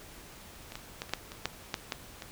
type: clicks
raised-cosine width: 0.2 ms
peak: -25 / -21 / -18 / -28 / -11 / -25 / -12 / -13 / -14 / -23 dBFS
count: 10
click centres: 0.721 / 0.755 / 1.019 / 1.094 / 1.136 / 1.319 / 1.456 / 1.742 / 1.922 / 2.222 s
effects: pink hiss -50 dBFS RMS until 2.31 s